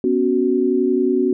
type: chord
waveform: sine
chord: B suspended second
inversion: none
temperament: just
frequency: 246.9 / 277.8 / 370.4 Hz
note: B3 / C#4 / F#4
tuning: 0 / +4 / +2 cents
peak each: -20 / -20 / -17 dBFS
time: 0.04-1.33 s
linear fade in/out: 2 ms
effects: none